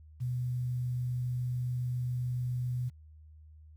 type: tone with quantisation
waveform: sine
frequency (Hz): 124.2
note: B2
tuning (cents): +10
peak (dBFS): -30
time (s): 0.2-2.9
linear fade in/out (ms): 20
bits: 10
effects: added 77 Hz sine -51 dBFS peak until 3.76 s